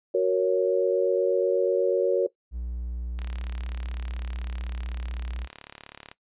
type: chord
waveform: sine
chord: F# major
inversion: none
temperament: equal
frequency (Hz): 370 / 466.2 / 554.4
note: F#4 / A#4 / C#5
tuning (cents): 0 / 0 / 0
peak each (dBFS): -24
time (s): 0.14-2.27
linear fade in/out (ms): 10
type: tone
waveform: triangle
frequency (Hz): 60.1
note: B1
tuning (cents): -46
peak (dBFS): -28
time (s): 2.51-5.48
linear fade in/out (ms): 50
type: click train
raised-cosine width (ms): 0.2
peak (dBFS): -23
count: 106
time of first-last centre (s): 3.19-6.115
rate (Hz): 35.9
effects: noise-tail reverb RT60 0.1 s tail -18 dB re dry + resampled to 8000 Hz